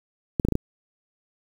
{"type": "clicks", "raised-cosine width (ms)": 3, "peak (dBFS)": -9, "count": 5, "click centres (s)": [0.398, 0.45, 0.486, 0.523, 0.554], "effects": ["7-bit"]}